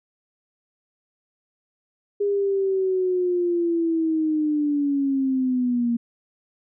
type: linear sweep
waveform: sine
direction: down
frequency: 408.2 to 233.2 Hz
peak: -19 dBFS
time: 2.2-5.97 s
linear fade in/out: 10 ms
effects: none